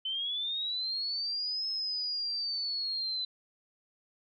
sine linear two-way sweep, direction up then down, 3048 to 5200 to 4012 Hz, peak -31 dBFS, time 0.05-3.25 s, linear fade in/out 5 ms, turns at 1.68 s, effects none

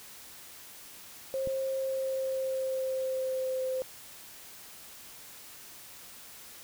sine tone with pitch glide, 533 to 518.7 Hz, C5 to C5, +32 to -15 cents, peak -29 dBFS, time 1.34-3.82 s, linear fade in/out 0 ms, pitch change -47 cents, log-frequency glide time 1.72-3.63 s
click, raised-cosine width 3 ms, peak -27 dBFS, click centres 1.473 s
effects white hiss -49 dBFS RMS until 6.63 s

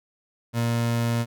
30% pulse tone, 117.3 Hz, A#2, 11 cents sharp, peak -19 dBFS, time 0.53-1.26 s, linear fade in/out 50 ms, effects none

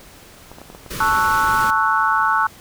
clicks, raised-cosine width 1 ms, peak -23 dBFS, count 8, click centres 0.516 / 0.585 / 0.616 / 0.701 / 0.749 / 0.863 / 1.112 / 1.238 s
pink band-stop noise, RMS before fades -29 dBFS, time 0.9-1.71 s, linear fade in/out 10 ms, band 610 to 1000 Hz, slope 96 dB/octave
sine chord, F# minor seventh, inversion first, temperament equal, 880 / 1108.7 / 1318.5 / 1480 Hz, A5 / C#6 / E6 / F#6, 0 / 0 / 0 / 0 cents, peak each -20 dBFS, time 1-2.47 s, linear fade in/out 5 ms
effects pink hiss -44 dBFS RMS until 2.6 s

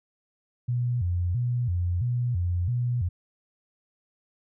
sine tone with vibrato, 103.83 Hz, G#2, in tune, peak -23 dBFS, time 0.68-3.09 s, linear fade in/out 10 ms, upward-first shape square, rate 1.5 Hz, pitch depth 280 cents each way, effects none

